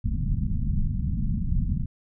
pink low-pass noise, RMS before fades -25 dBFS, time 0.04-1.86 s, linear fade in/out 10 ms, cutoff 220 Hz, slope 48 dB/octave, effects none

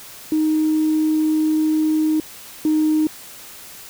sine tone pair in turn, 311.1 / 309.5 Hz, D#4 / D#4, 0 / -9 cents, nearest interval unison, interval 9 cents, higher first, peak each -14 / -13 dBFS, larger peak second, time 0.32-2.2 / 2.65-3.07 s, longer first, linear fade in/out 2 ms, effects tanh soft clip ceiling -10 dBFS + white hiss -39 dBFS RMS until 3.89 s

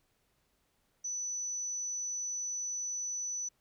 sine tone, 5970 Hz, F#8, 15 cents sharp, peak -34 dBFS, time 1.04-3.49 s, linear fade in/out 10 ms, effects pink hiss -75 dBFS RMS until 3.6 s

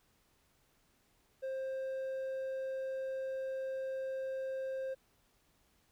sine tone with hard clipping, 529 Hz, C5, 19 cents sharp, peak -37 dBFS, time 1.42-4.95 s, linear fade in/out 20 ms, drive 3 dB, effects pink hiss -72 dBFS RMS until 5.91 s

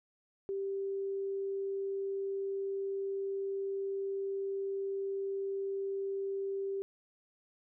sine tone, 392 Hz, G4, in tune, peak -33 dBFS, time 0.49-6.82 s, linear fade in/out 0 ms, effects none

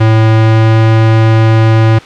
square tone with pitch glide, 110.8 to 111.51 Hz, A2 to A2, +13 to +24 cents, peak -5 dBFS, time 0-1.99 s, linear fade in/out 10 ms, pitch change +11 cents, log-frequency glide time 0.32-0.8 s, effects white hiss -31 dBFS RMS until 2.05 s + low-pass 3000 Hz 12 dB/octave

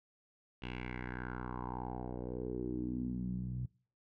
10% pulse tone with low-pass filter sweep, 61.8 Hz, B1, 2 cents sharp, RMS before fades -40 dBFS, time 0.62-3.66 s, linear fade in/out 5 ms, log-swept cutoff 2900 to 130 Hz, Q 4.3, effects noise-tail reverb RT60 0.4 s tail -22 dB re dry

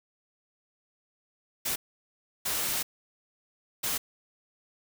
white noise bursts at uneven times, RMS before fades -30 dBFS, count 3, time 1.65-1.76 / 2.45-2.83 / 3.83-3.98 s, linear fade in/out 10 ms, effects none

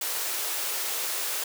white high-pass noise, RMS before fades -30 dBFS, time 0.01-1.44 s, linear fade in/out 5 ms, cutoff 340 Hz, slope 48 dB/octave, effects none

